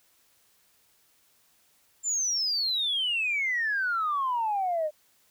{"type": "exponential sweep", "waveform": "sine", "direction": "down", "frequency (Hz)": [7330, 594], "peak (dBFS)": -24, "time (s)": [2.03, 4.91], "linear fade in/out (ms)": 50, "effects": ["tanh soft clip ceiling -20 dBFS", "white hiss -65 dBFS RMS until 5.3 s"]}